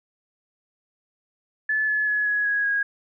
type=tone with pitch steps; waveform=sine; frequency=1731 / 1713.1 / 1695.4 / 1677.8 / 1660.5 / 1643.3 Hz; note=A6 / A6 / G#6 / G#6 / G#6 / G#6; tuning=-29 / -47 / +35 / +17 / -1 / -19 cents; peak=-20 dBFS; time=1.69-2.83 s; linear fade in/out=5 ms; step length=190 ms; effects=none